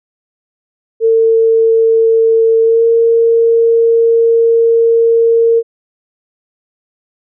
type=tone with pitch glide; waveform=sine; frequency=451.4 to 459.8 Hz; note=A4 to A#4; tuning=+44 to -24 cents; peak=-6 dBFS; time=1-5.63 s; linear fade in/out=50 ms; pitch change=+32 cents; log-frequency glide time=2.62-2.84 s; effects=none